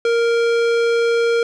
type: tone with tanh clipping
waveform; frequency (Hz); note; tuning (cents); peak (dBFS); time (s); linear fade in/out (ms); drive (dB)
sine; 466.2; A#4; 0; -16; 0.05-1.43; 2; 18
effects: none